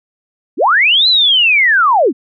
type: linear two-way sweep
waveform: sine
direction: up then down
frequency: 204.7 to 4113 to 204.7 Hz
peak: -7 dBFS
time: 0.57-2.13 s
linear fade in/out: 50 ms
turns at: 1.08 s
effects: none